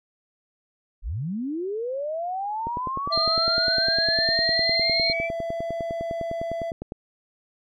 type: linear sweep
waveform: sine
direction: up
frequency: 30.56 to 2349 Hz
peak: -26 dBFS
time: 1.02-5.3 s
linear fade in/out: 50 ms
type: click train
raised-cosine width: 2 ms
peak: -19 dBFS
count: 43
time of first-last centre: 2.67-6.921 s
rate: 9.88 Hz
type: tone with pitch glide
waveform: triangle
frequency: 659.3 to 668.9 Hz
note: E5 to E5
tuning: 0 to +25 cents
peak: -25 dBFS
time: 3.1-6.72 s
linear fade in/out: 20 ms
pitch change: +25 cents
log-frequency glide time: 3.2-5.68 s
type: tone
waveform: sine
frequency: 4186 Hz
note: C8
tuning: in tune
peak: -21 dBFS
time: 3.12-5.13 s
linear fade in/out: 10 ms
effects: none